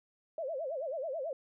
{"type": "tone with vibrato", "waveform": "sine", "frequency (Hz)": 587.3, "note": "D5", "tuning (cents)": 0, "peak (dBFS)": -34, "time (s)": [0.38, 1.33], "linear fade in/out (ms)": 2, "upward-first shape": "sine", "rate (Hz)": 9.2, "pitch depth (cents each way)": 240, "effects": []}